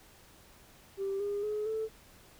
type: tone with pitch steps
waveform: sine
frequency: 391.5 / 406.9 / 423 / 439.7 Hz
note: G4 / G#4 / G#4 / A4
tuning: -2 / -35 / +32 / -1 cents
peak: -30 dBFS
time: 0.97-1.89 s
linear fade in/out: 50 ms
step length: 230 ms
effects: tanh soft clip ceiling -27 dBFS + pink hiss -58 dBFS RMS until 2.39 s